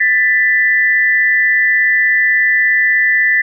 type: tone pair together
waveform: sine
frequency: 1768 / 1984.5 Hz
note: A6 / B6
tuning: +8 / +8 cents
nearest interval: major second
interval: 200 cents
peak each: -12 dBFS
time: 0-3.42 s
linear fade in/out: 10 ms
effects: none

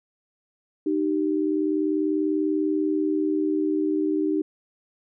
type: tone pair together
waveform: sine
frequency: 307.6 / 387.9 Hz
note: D#4 / G4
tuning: -20 / -18 cents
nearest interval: major third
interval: 402 cents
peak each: -22 / -26 dBFS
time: 0.86-4.42 s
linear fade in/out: 5 ms
effects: none

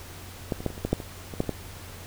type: clicks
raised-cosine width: 2 ms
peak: -12 / -23 / -12 / -25 / -26 / -13 / -8 / -22 / -22 / -10 / -29 / -13 dBFS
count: 12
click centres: 0.522 / 0.605 / 0.663 / 0.703 / 0.779 / 0.85 / 0.93 / 1.002 / 1.338 / 1.404 / 1.437 / 1.493 s
effects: added 91 Hz sine -44 dBFS peak until 2.06 s + pink hiss -44 dBFS RMS until 2.06 s

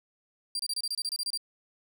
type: tone bursts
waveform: 35% pulse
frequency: 4724 Hz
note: D8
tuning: 9 cents sharp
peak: -28 dBFS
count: 12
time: 0.55-1.375 s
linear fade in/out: 2 ms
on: 44 ms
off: 27 ms
effects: none

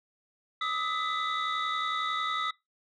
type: tone cluster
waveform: sine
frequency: 1212 / 1283 / 2001 / 3546 / 3821 Hz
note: D#6 / E6 / B6 / A7 / A#7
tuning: -46 / -47 / +22 / +13 / +42 cents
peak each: -36 / -30 / -35 / -38 / -36 dBFS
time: 0.61-2.51 s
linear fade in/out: 5 ms
effects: noise-tail reverb RT60 0.2 s tail -23 dB re dry + tanh soft clip ceiling -22 dBFS

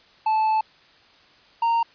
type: tone pair in turn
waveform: triangle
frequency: 873 / 925.1 Hz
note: A5 / A#5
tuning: -14 / -13 cents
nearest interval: minor second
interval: 101 cents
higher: second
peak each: -16 dBFS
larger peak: neither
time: 0.26-0.61 / 1.62-1.83 s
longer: first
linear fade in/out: 5 ms
effects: white hiss -54 dBFS RMS until 1.94 s + resampled to 11025 Hz

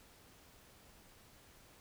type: silence
effects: pink hiss -62 dBFS RMS until 1.8 s

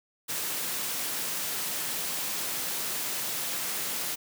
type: high-pass noise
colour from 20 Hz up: white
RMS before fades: -32 dBFS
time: 0.28-4.16 s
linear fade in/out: 20 ms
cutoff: 120 Hz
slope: 24 dB/octave
effects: none

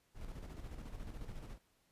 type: noise with tremolo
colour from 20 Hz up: brown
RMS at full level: -45 dBFS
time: 0.14-1.59 s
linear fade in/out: 50 ms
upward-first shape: square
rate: 14 Hz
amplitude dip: 45%
effects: pink hiss -75 dBFS RMS until 1.91 s + resampled to 32000 Hz

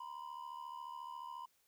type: ring-modulated tone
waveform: triangle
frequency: 987.8 Hz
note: B5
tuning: in tune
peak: -40 dBFS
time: 0-1.46 s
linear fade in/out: 5 ms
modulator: 37.1 Hz
effects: white hiss -75 dBFS RMS until 1.67 s

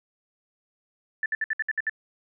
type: tone bursts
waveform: sine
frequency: 1760 Hz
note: A6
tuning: in tune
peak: -23 dBFS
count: 8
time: 1.23-1.896 s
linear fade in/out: 2 ms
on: 29 ms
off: 62 ms
effects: none

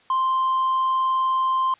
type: tone with tanh clipping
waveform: sine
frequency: 1046.5 Hz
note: C6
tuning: in tune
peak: -19 dBFS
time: 0.1-1.74 s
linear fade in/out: 2 ms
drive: 1 dB
effects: white hiss -56 dBFS RMS until 1.79 s + resampled to 8000 Hz

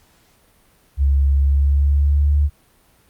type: tone with pitch glide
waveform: sine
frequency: 69.3 to 72.79 Hz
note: C#2 to D2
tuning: 0 to -15 cents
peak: -12 dBFS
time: 0.97-2.5 s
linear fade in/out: 50 ms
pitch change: +85 cents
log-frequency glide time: 1.4-2.38 s
effects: pink hiss -56 dBFS RMS until 3.09 s + Opus 48 kbps

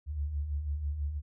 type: beating tone pair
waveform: sine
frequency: 68 / 74.1 Hz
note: C#2 / D2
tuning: -33 / +16 cents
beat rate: 6.1 Hz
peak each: -40 / -31 dBFS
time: 0.06-1.22 s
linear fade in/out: 50 ms
effects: none

